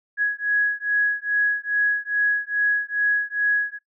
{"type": "beating tone pair", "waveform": "sine", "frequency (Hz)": [1668, 1670.4], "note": ["G#6", "G#6"], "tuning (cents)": [7, 10], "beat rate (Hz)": 2.4, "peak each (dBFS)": -22, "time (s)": [0.17, 3.79], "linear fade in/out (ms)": 50, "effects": ["noise-tail reverb RT60 0.1 s tail -21 dB re dry"]}